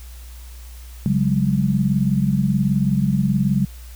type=chord; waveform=sine; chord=C# suspended fourth; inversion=none; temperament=equal with one note detuned; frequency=138.59 / 185 / 203.7 Hz; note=C#3 / F#3 / G#3; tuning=0 / 0 / -33 cents; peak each=-20 dBFS; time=1.06-3.65 s; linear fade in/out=0 ms; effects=added 60 Hz sine -35 dBFS peak until 3.95 s + white hiss -47 dBFS RMS until 3.95 s